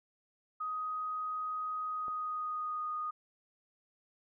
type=tone with pitch glide; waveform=sine; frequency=1253 to 1234.3 Hz; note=D#6 to D#6; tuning=+12 to -14 cents; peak=-34 dBFS; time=0.6-3.11 s; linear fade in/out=10 ms; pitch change=-26 cents; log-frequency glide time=1.83-2.91 s
type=click; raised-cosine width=1 ms; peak=-35 dBFS; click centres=2.082 s
effects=none